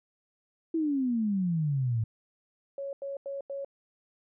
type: exponential sweep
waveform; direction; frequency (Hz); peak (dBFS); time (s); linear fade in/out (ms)
sine; down; 333.6 to 108.2; -25; 0.74-2.04; 5
type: tone bursts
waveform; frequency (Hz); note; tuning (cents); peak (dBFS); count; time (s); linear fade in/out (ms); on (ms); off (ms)
sine; 554.4; C#5; 0; -33; 4; 2.78-3.647; 2; 150; 89
effects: none